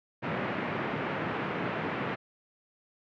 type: band-pass noise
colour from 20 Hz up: pink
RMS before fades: -33 dBFS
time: 0.22-2.16 s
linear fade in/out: 20 ms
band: 130 to 2400 Hz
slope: 24 dB/octave
effects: none